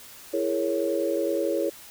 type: chord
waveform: sine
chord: A# half-diminished seventh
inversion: second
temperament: equal with one note detuned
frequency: 333.3 / 415.3 / 466.2 / 554.4 Hz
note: E4 / G#4 / A#4 / C#5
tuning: +19 / 0 / 0 / 0 cents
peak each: -28 / -29 / -31 / -27 dBFS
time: 0.33-1.7 s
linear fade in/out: 10 ms
effects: white hiss -46 dBFS RMS until 1.9 s